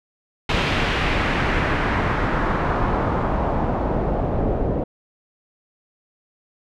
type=noise with low-pass filter sweep; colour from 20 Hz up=pink; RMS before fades=-21 dBFS; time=0.49-4.84 s; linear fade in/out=5 ms; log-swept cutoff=3100 to 520 Hz; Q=1.4; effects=none